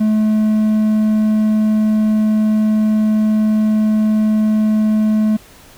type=tone with hard clipping; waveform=triangle; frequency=215.3 Hz; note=A3; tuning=37 cents flat; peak=-12 dBFS; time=0-5.37 s; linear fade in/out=10 ms; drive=6 dB; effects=pink hiss -43 dBFS RMS until 5.77 s